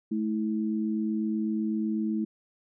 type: tone pair together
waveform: sine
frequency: 216.6 / 324.6 Hz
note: A3 / E4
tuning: -27 / -27 cents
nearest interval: perfect fifth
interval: 700 cents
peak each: -27 / -31 dBFS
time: 0.11-2.25 s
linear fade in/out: 10 ms
effects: none